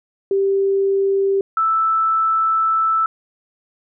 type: tone pair in turn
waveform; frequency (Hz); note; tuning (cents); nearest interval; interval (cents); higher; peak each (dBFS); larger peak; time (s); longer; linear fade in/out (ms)
sine; 392 / 1318.5; G4 / E6; 0 / 0; octave + major sixth; 2100; second; -14; neither; 0.31-1.41 / 1.57-3.06; second; 2
effects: none